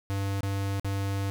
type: tone with dropouts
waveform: square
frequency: 98.6 Hz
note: G2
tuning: 11 cents sharp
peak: -28 dBFS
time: 0.1-1.3 s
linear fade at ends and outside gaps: 0 ms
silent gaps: 0.407-0.432 / 0.797-0.846 s
effects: none